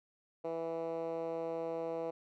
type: tone with band-pass filter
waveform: 10% pulse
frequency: 164.81 Hz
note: E3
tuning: in tune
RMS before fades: -38 dBFS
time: 0.44-2.11 s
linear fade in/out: 10 ms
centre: 520 Hz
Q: 2.4
effects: none